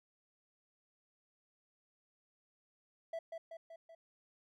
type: tone with echo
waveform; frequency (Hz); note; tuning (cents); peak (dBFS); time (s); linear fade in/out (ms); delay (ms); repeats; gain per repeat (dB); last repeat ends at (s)
triangle; 659.3; E5; 0; -36; 3.13-3.19; 5; 190; 4; -4; 3.95
effects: none